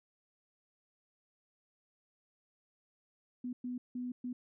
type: tone bursts at uneven times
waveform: sine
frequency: 247.9 Hz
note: B3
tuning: 7 cents sharp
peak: -36 dBFS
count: 4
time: 3.44-3.53 / 3.64-3.78 / 3.95-4.12 / 4.24-4.33 s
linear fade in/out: 5 ms
effects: none